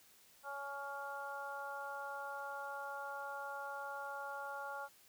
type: harmonic tone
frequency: 280 Hz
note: C#4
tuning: 18 cents sharp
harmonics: 2 / 3 / 4 / 5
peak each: -49 / -46 / -50 / -46 dBFS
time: 0.43-4.89 s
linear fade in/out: 50 ms
effects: white hiss -65 dBFS RMS until 5.08 s